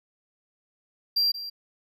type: tone with echo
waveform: triangle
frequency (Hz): 4737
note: D8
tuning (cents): +14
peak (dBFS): -19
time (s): 1.16-1.32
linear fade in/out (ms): 10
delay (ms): 180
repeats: 1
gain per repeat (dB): -13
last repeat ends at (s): 1.5
effects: none